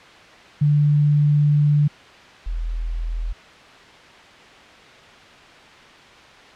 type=tone pair in turn; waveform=sine; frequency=147.2 / 41.21 Hz; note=D3 / E1; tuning=+4 / 0 cents; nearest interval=octave + minor seventh; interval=2204 cents; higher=first; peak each=-13 / -22 dBFS; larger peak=first; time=0.61-1.88 / 2.46-3.33 s; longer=first; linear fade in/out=10 ms; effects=white hiss -44 dBFS RMS until 6.55 s + low-pass 3000 Hz 12 dB/octave